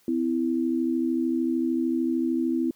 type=tone pair together; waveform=sine; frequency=255.9 / 329.2 Hz; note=C4 / E4; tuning=-38 / -2 cents; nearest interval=major third; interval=436 cents; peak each=-25 dBFS; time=0.08-2.71 s; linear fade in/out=2 ms; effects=white hiss -62 dBFS RMS until 2.75 s